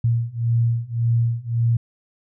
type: beating tone pair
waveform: sine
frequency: 115.9 / 117.7 Hz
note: A#2 / A#2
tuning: -10 / +17 cents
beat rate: 1.8 Hz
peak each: -21 / -20 dBFS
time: 0.04-1.77 s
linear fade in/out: 5 ms
effects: none